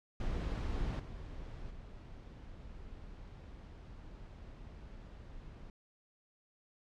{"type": "noise with level steps", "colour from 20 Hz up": "brown", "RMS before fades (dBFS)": [-36, -46, -50], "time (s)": [0.2, 5.7], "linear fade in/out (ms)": 2, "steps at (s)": [0.99, 1.7], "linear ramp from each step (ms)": 10, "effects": ["low-pass 5000 Hz 12 dB/octave"]}